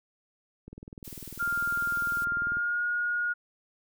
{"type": "click train", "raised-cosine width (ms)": 3, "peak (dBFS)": -30, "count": 39, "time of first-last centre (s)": [0.68, 2.571], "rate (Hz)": 20.1}
{"type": "noise", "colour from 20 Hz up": "blue", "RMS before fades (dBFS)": -45, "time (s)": [1.04, 2.25], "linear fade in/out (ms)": 10}
{"type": "tone with pitch glide", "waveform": "sine", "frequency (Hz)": [1400, 1436.9], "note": ["F6", "F6"], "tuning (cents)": [4, 49], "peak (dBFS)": -26, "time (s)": [1.39, 3.34], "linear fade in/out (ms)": 20, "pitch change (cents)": 45, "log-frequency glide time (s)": [2.37, 2.84]}
{"effects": []}